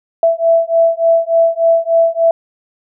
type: beating tone pair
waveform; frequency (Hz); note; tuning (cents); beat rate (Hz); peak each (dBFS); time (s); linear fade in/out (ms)
sine; 662 / 665.4; E5 / E5; +7 / +16; 3.4; -12; 0.23-2.31; 2
effects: none